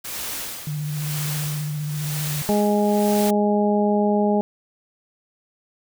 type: noise with tremolo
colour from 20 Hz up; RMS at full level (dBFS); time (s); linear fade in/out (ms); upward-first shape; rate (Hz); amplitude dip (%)
white; -29; 0.04-3.31; 10; sine; 1; 75
type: tone with vibrato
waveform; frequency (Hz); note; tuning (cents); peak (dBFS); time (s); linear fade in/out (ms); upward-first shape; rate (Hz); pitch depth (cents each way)
sine; 149.5; D3; +31; -24; 0.67-2.42; 2; square; 15; 24
type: harmonic tone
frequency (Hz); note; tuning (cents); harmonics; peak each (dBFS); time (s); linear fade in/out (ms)
207.2; G#3; -4; 1 / 2 / 3 / 4; -19 / -22 / -24 / -25; 2.49-4.41; 0
effects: none